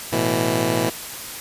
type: chord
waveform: 10% pulse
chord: A suspended second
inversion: none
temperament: just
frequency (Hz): 110 / 123.75 / 165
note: A2 / B2 / E3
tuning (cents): 0 / +4 / +2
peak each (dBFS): -16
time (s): 0.12-0.9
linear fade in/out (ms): 10
effects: white hiss -33 dBFS RMS until 1.4 s + resampled to 32000 Hz